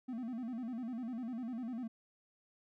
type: tone with vibrato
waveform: triangle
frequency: 240 Hz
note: B3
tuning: 49 cents flat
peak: -36 dBFS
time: 0.08-1.88 s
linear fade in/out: 10 ms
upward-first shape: square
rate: 10 Hz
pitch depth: 110 cents each way
effects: none